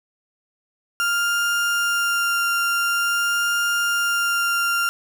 35% pulse tone with vibrato, 1396.9 Hz, F6, in tune, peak -17 dBFS, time 1-4.89 s, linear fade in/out 0 ms, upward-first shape sine, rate 0.47 Hz, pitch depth 8 cents each way, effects none

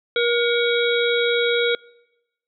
harmonic tone with a mistuned harmonic, 475.8 Hz, A#4, 35 cents sharp, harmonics 1 / 3 / 5 / 7 / 8, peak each -19 / -24 / -26 / -27 / -28 dBFS, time 0.16-1.75 s, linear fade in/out 2 ms, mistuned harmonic 5, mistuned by -95 cents, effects noise-tail reverb RT60 1.0 s tail -25 dB re dry

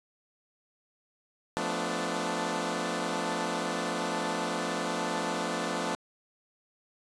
10% pulse chord, B half-diminished seventh, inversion second, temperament equal with one note detuned, 174.61 / 220 / 250.2 / 293.7 Hz, F3 / A3 / B3 / D4, 0 / 0 / +23 / 0 cents, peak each -27 dBFS, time 1.57-5.95 s, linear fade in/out 0 ms, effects resampled to 22050 Hz

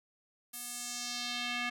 square tone with band-pass filter sweep, 242.6 Hz, B3, 31 cents flat, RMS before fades -38 dBFS, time 0.53-1.7 s, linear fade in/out 10 ms, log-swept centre 12000 to 2200 Hz, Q 1.7, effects none

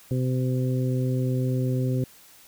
harmonic tone, 128.2 Hz, C3, 35 cents flat, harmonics 1 / 2 / 3 / 4, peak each -23 / -29 / -33 / -35 dBFS, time 0.11-2.04 s, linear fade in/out 2 ms, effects white hiss -52 dBFS RMS until 2.47 s

